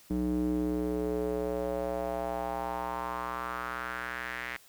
square tone with band-pass filter sweep, 61.3 Hz, B1, 12 cents flat, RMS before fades -33 dBFS, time 0.1-4.57 s, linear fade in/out 5 ms, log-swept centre 260 to 2000 Hz, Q 3.3, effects white hiss -58 dBFS RMS until 4.68 s

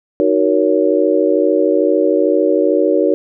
sine chord, D# minor seventh, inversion none, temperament just, 311.1 / 373.4 / 466.7 / 560 Hz, D#4 / F#4 / A#4 / C#5, 0 / +16 / +2 / +18 cents, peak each -16 dBFS, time 0.2-3.14 s, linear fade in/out 0 ms, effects none

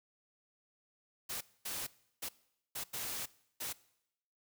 white noise bursts at uneven times, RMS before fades -40 dBFS, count 6, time 1.29-1.41 / 1.65-1.87 / 2.22-2.29 / 2.75-2.84 / 2.93-3.26 / 3.6-3.73 s, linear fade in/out 10 ms, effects noise-tail reverb RT60 0.8 s tail -21 dB re dry

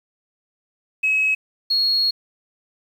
sine tone pair in turn, 2562 / 4309 Hz, E7 / C#8, -50 / -50 cents, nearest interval major sixth, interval 900 cents, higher second, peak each -15 dBFS, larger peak neither, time 1.03-1.35 / 1.7-2.11 s, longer second, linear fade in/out 10 ms, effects tanh soft clip ceiling -11 dBFS + 8-bit

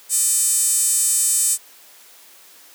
sawtooth tone with high-pass filter, 610 Hz, D#5, 34 cents flat, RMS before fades -18 dBFS, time 0.09-1.58 s, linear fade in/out 50 ms, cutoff 8200 Hz, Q 4.6, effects white hiss -47 dBFS RMS until 2.74 s + high-pass 300 Hz 12 dB/octave

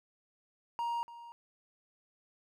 triangle tone with echo, 940 Hz, A#5, 14 cents sharp, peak -30 dBFS, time 0.79-1.03 s, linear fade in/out 0 ms, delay 290 ms, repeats 1, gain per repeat -15 dB, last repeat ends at 1.32 s, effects none

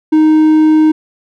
triangle tone, 311.1 Hz, D#4, in tune, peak -3 dBFS, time 0.12-0.92 s, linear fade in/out 10 ms, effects none

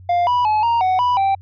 triangle tone with pitch steps, 701 / 981 / 855 / 933 / 745 / 985 / 781 Hz, F5 / B5 / A5 / A#5 / F#5 / B5 / G5, +6 / -12 / -50 / +1 / +12 / -5 / -7 cents, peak -12 dBFS, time 0.09-1.35 s, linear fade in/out 5 ms, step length 180 ms, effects added 92 Hz sine -38 dBFS peak until 1.41 s + resampled to 11025 Hz

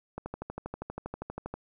click train, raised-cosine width 1 ms, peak -22 dBFS, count 18, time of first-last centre 0.18-1.54 s, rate 12.5 Hz, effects none

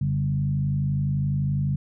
sine tone with frequency modulation, 140 Hz, C#3, 18 cents sharp, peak -21 dBFS, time 0.01-1.76 s, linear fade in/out 5 ms, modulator 51.8 Hz, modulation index 0.81, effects none

